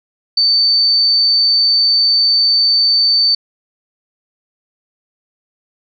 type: tone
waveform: sine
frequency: 4555 Hz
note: C#8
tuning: 46 cents sharp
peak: -9 dBFS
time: 0.37-3.35 s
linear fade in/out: 5 ms
effects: none